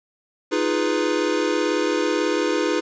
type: chord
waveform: square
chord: F half-diminished seventh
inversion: third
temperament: equal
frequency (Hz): 311.1 / 349.2 / 415.3 / 493.9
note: Eb4 / F4 / Ab4 / Cb5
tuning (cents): 0 / 0 / 0 / 0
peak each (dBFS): -25 / -26 / -26 / -26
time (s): 0.51-2.81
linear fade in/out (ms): 20
effects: resampled to 16000 Hz + 9-bit